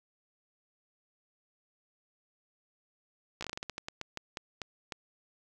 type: slowing click train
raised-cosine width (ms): 0.2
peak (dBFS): -20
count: 16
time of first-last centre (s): 3.41-4.922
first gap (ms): 15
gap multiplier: 1.24
effects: none